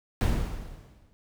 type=noise with exponential decay; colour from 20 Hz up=brown; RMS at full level=-21 dBFS; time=0.21-1.13 s; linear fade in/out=0 ms; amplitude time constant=200 ms; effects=none